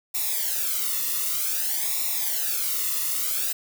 blue noise with flanger, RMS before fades -26 dBFS, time 0.14-3.53 s, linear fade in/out 10 ms, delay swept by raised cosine 0.64 to 1.29 ms, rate 0.53 Hz, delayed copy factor -0.9, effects none

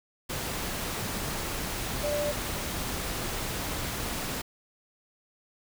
sine tone in noise, 588 Hz, D5, 2 cents sharp, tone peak -27 dBFS, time 2.03-2.32 s, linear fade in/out 10 ms, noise pink, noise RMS -33 dBFS, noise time 0.29-4.42 s, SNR +3 dB, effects none

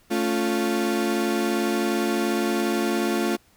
35% pulse chord, A augmented, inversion none, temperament equal, 220 / 277.2 / 349.2 Hz, A3 / C#4 / E#4, 0 / 0 / 0 cents, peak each -24 / -27 / -23 dBFS, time 0.1-3.37 s, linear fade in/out 20 ms, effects pink hiss -59 dBFS RMS until 3.56 s

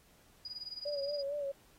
sine tone with tremolo, 4910 Hz, D#8, 24 cents flat, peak -38 dBFS, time 0.45-1.23 s, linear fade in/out 2 ms, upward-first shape sine, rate 19 Hz, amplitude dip 85%
sine tone with vibrato, 570 Hz, C#5, 48 cents sharp, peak -34 dBFS, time 0.85-1.52 s, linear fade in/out 10 ms, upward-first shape sine, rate 4.4 Hz, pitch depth 59 cents each way
effects pink hiss -65 dBFS RMS until 1.78 s + AAC 48 kbps

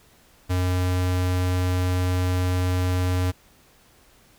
square tone, 90.9 Hz, F#2, 30 cents flat, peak -21 dBFS, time 0.49-3.32 s, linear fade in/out 20 ms, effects pink hiss -56 dBFS RMS until 4.38 s

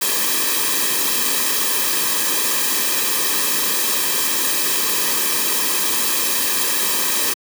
white noise with comb filter, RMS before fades -19 dBFS, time 0.01-7.34 s, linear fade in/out 10 ms, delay 1.4 ms, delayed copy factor -0.8, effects high-pass 200 Hz 12 dB/octave

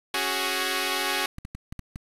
5% pulse chord, C# suspended fourth, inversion none, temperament equal with one note detuned, 277.2 / 371.7 / 415.3 Hz, C#4 / F#4 / G#4, 0 / +8 / 0 cents, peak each -20 / -16 / -19 dBFS, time 0.14-1.26 s, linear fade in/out 2 ms
clicks, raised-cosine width 5 ms, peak -25 dBFS, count 6, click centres 1.384 / 1.451 / 1.55 / 1.725 / 1.793 / 1.959 s
effects resampled to 32000 Hz + 7-bit

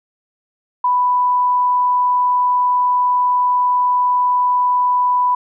sine tone, 991 Hz, B5, 6 cents sharp, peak -12 dBFS, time 0.84-5.35 s, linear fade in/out 5 ms, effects none

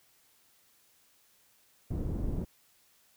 pink low-pass noise, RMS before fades -33 dBFS, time 1.9-2.45 s, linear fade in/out 10 ms, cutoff 280 Hz, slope 12 dB/octave, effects white hiss -66 dBFS RMS until 3.16 s

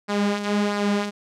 sawtooth tone with flanger, 205 Hz, G#3, 22 cents flat, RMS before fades -23 dBFS, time 0.08-1.11 s, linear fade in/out 20 ms, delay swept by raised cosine 0.3 to 4.9 ms, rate 1.5 Hz, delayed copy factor -0.5, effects low-pass 6000 Hz 12 dB/octave

